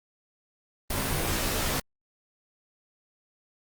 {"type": "noise with comb filter", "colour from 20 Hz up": "pink", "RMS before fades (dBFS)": -28, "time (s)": [0.9, 1.8], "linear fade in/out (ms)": 5, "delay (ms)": 17, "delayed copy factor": -0.7, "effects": ["Opus 32 kbps"]}